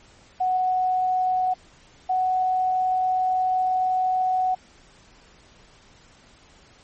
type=tone pair in turn; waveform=sine; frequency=740 / 742.7 Hz; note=F#5 / F#5; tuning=0 / +6 cents; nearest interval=unison; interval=6 cents; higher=second; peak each=-19 dBFS; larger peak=neither; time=0.4-1.54 / 2.09-4.55 s; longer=second; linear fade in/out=10 ms; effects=pink hiss -53 dBFS RMS until 6.83 s + MP3 32 kbps